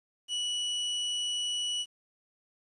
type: tone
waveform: 40% pulse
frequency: 2943 Hz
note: F#7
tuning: 10 cents flat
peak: -29 dBFS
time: 0.28-1.86 s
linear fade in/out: 50 ms
effects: resampled to 24000 Hz + 10-bit